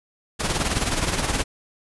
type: noise with tremolo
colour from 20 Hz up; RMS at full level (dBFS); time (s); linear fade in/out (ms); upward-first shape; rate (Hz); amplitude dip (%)
pink; -21; 0.39-1.44; 20; sine; 19; 60
effects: resampled to 24000 Hz